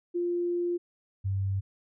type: tone pair in turn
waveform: sine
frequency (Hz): 349.2 / 97.26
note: F4 / G2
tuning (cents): 0 / -13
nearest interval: octave + minor seventh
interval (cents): 2213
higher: first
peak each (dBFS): -26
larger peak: neither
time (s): 0.14-0.78 / 1.24-1.61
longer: first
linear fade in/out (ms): 20
effects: none